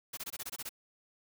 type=noise bursts; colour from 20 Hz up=white; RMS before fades=-40 dBFS; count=9; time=0.13-0.693 s; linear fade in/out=10 ms; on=43 ms; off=22 ms; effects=none